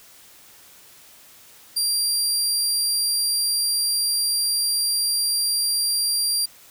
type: tone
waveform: 25% pulse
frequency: 4749 Hz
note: D8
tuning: 18 cents sharp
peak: -15 dBFS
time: 1.76-6.46 s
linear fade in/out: 10 ms
effects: white hiss -49 dBFS RMS until 6.7 s